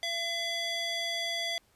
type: tone with band-pass filter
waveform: square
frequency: 676 Hz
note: E5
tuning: 43 cents sharp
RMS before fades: -33 dBFS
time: 0.03-1.58 s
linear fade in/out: 0 ms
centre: 3500 Hz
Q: 1.7
effects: pink hiss -67 dBFS RMS until 1.75 s + resampled to 32000 Hz